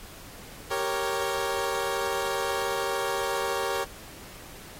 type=chord; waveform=20% pulse; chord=G diminished; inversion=none; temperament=equal; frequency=392 / 466.2 / 554.4 Hz; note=G4 / Bb4 / Db5; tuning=0 / 0 / 0 cents; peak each=-26 dBFS; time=0.7-3.85 s; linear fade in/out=20 ms; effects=pink hiss -46 dBFS RMS until 4.79 s + AAC 48 kbps